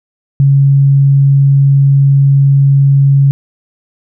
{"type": "tone", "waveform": "sine", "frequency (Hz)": 138.59, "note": "C#3", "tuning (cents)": 0, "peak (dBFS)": -4, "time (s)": [0.4, 3.31], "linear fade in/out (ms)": 0, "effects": []}